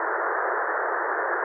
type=band-pass noise; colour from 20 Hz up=white; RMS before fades=-26 dBFS; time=0-1.44 s; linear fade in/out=2 ms; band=340 to 1800 Hz; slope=96 dB/octave; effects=none